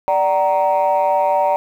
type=chord; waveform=sine; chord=D augmented; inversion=none; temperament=equal with one note detuned; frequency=587.3 / 757.7 / 932.3 Hz; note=D5 / F#5 / A#5; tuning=0 / +41 / 0 cents; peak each=-16 / -17 / -16 dBFS; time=0.08-1.56 s; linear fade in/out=0 ms; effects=tanh soft clip ceiling -8 dBFS + 8-bit